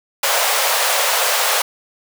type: high-pass noise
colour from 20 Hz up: pink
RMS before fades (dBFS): -17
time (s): 0.23-1.62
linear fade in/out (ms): 5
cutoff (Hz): 500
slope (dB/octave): 48
effects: none